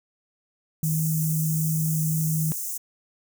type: tone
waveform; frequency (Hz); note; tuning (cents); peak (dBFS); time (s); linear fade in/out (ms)
sine; 157.8; D#3; +25; -22; 0.83-2.52; 0
type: high-pass noise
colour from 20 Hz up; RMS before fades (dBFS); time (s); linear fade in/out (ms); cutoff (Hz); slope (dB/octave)
white; -31; 0.83-2.78; 10; 6100; 48
effects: none